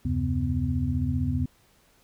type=tone cluster; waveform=sine; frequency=78.2 / 93.5 / 135.7 / 251.1 Hz; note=D#2 / F#2 / C#3 / B3; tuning=+9 / +19 / -36 / +29 cents; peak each=-29 dBFS; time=0.05-1.46 s; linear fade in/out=5 ms; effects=pink hiss -62 dBFS RMS until 2.03 s